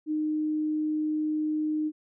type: tone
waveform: sine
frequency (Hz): 307.1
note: D#4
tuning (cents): -23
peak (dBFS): -25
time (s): 0.06-1.92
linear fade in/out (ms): 50
effects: none